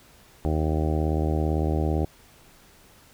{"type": "harmonic tone", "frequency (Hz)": 77.8, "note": "D#2", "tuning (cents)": 0, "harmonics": [1, 2, 3, 4, 5, 6, 7, 8, 9, 10], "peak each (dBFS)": [-24, -29, -34, -30, -32, -37, -36, -39, -38, -37], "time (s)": [0.45, 2.05], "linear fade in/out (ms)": 0, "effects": ["pink hiss -54 dBFS RMS until 3.13 s"]}